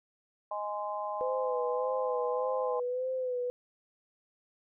harmonic tone, 207.5 Hz, G#3, 1 cent flat, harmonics 3 / 4 / 5, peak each -37 / -37 / -37 dBFS, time 0.51-2.8 s, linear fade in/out 5 ms
sine tone with vibrato, 505 Hz, B4, 39 cents sharp, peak -30 dBFS, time 1.21-3.5 s, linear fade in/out 0 ms, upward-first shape sine, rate 1.7 Hz, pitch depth 47 cents each way
effects none

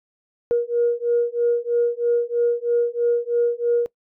sine beating tone pair, 473.8 / 476.9 Hz, A#4 / A#4, +28 / +39 cents, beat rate 3.1 Hz, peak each -20 dBFS, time 0.51-3.86 s, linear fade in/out 0 ms, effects noise-tail reverb RT60 0.1 s tail -22 dB re dry + tanh soft clip ceiling -10 dBFS

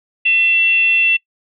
sine tone with frequency modulation, 2699 Hz, E7, 40 cents sharp, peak -11 dBFS, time 0.25-1.17 s, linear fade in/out 10 ms, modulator 683 Hz, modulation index 0.25, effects noise-tail reverb RT60 0.1 s tail -22 dB re dry

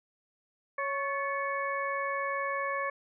harmonic tone with a mistuned harmonic, 554.4 Hz, C#5, in tune, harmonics 1 / 2 / 3 / 4, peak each -35 / -33 / -36 / -39 dBFS, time 0.78-2.9 s, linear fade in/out 5 ms, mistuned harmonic 3, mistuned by +69 cents, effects none

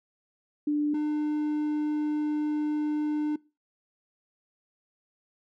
sine / triangle tone pair in turn, 295.9 / 300.6 Hz, D4 / D4, +13 / +40 cents, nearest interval unison, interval 27 cents, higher second, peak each -23 dBFS, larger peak neither, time 0.67-0.94 / 0.94-3.36 s, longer second, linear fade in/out 5 ms, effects noise-tail reverb RT60 0.3 s tail -23 dB re dry

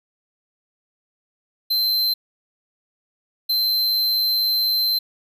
square tone bursts at uneven times, 4102 Hz, C8, 35 cents flat, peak -18 dBFS, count 2, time 1.7-2.14 / 3.49-4.99 s, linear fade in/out 10 ms, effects none

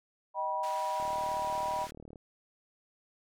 sine chord, Eb augmented, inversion none, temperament just, 622.3 / 777.8 / 972.3 Hz, Eb5 / G5 / B5, 0 / -14 / -27 cents, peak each -37 / -37 / -32 dBFS, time 0.34-1.88 s, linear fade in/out 50 ms
pink band-pass noise, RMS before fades -49 dBFS, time 0.63-1.91 s, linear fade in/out 5 ms, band 1100 to 9400 Hz, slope 12 dB/octave
click train, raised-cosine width 2 ms, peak -35 dBFS, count 45, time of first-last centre 1-2.158 s, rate 38 Hz
effects none

